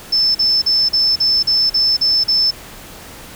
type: tone bursts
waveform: sine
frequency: 5274 Hz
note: E8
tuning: in tune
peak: -11 dBFS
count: 9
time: 0.12-2.51 s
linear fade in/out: 10 ms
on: 230 ms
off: 40 ms
effects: pink hiss -36 dBFS RMS until 3.35 s